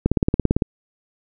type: click train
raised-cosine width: 3 ms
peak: -3 dBFS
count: 11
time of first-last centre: 0.06-0.622 s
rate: 17.8 Hz
effects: none